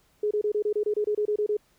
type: tone bursts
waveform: sine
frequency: 419.5 Hz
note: G#4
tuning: 17 cents sharp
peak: -22 dBFS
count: 13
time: 0.23-1.569 s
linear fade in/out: 5 ms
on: 79 ms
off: 26 ms
effects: pink hiss -65 dBFS RMS until 1.78 s